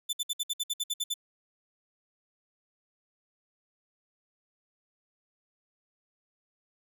sawtooth tone bursts, 3520 Hz, A7, in tune, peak -25 dBFS, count 11, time 0.09-1.141 s, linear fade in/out 10 ms, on 41 ms, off 60 ms, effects none

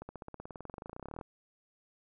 accelerating click train, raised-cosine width 1 ms, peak -29 dBFS, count 29, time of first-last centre 0.02-1.212 s, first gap 70 ms, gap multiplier 0.96, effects none

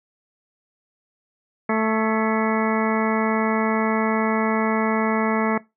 harmonic tone with a mistuned harmonic, 220.3 Hz, A3, 2 cents sharp, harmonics 1 / 2 / 3 / 4 / 5 / 6 / 8 / 9 / 10, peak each -22 / -25 / -27 / -28 / -29 / -30 / -31 / -32 / -32 dBFS, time 1.69-5.58 s, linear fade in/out 5 ms, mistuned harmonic 8, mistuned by -59 cents, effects noise-tail reverb RT60 0.2 s tail -20 dB re dry

